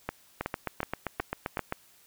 two click trains, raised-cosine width 0.5 ms, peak -15 / -15 dBFS, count 11 / 5, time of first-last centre 0.41-1.724 / 0.09-1.571 s, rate 7.61 / 2.7 Hz, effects white hiss -60 dBFS RMS until 2.06 s

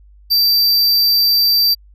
square tone, 4674 Hz, D8, 9 cents flat, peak -11 dBFS, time 0.3-1.75 s, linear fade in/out 20 ms, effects added 50 Hz sine -42 dBFS peak until 1.94 s

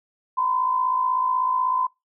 sine tone pair together, 965.8 / 1022 Hz, B5 / C6, -39 / -41 cents, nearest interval minor second, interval 98 cents, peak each -27 / -20 dBFS, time 0.37-1.87 s, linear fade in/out 10 ms, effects noise-tail reverb RT60 0.2 s tail -24 dB re dry

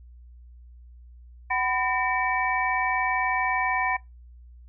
sine tone cluster, 754 / 1001 / 1819 / 2291 Hz, F#5 / B5 / A#6 / D7, +32 / +23 / -43 / -44 cents, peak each -28 dBFS, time 1.5-3.97 s, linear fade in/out 10 ms, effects noise-tail reverb RT60 0.2 s tail -23 dB re dry + added 60 Hz sine -45 dBFS peak until 4.68 s

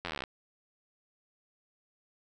slowing click train, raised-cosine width 0.3 ms, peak -19 dBFS, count 15, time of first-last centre 0.05-0.238 s, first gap 11 ms, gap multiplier 1.03, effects none

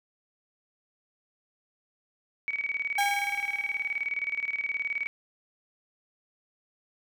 sine tone with tremolo, 2261 Hz, C#7, 34 cents sharp, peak -26 dBFS, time 2.48-5.07 s, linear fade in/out 0 ms, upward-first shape square, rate 19 Hz, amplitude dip 75%
35% pulse tone with exponential decay, 807 Hz, G#5, 50 cents flat, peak -21 dBFS, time 2.98-4.09 s, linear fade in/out 5 ms, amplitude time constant 240 ms
effects none

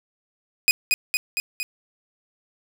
sawtooth tone with echo, 2489 Hz, D#7, in tune, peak -10 dBFS, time 0.68-0.71 s, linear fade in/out 0 ms, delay 230 ms, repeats 4, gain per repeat -3 dB, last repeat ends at 1.63 s, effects none

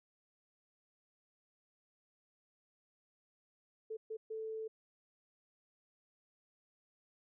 sine tone bursts at uneven times, 440.6 Hz, A4, 2 cents sharp, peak -39 dBFS, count 3, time 3.9-3.97 / 4.1-4.17 / 4.3-4.68 s, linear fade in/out 10 ms, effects none

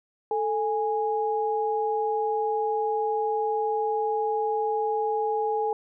sine tone pair together, 440 / 827.3 Hz, A4 / G#5, 0 / -7 cents, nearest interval major seventh, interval 1093 cents, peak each -26 dBFS, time 0.31-5.73 s, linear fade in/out 2 ms, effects none

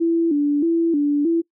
sine tone with vibrato, 311.1 Hz, D#4, in tune, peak -15 dBFS, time 0-1.42 s, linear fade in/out 20 ms, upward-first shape square, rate 1.6 Hz, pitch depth 120 cents each way, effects noise-tail reverb RT60 0.1 s tail -22 dB re dry

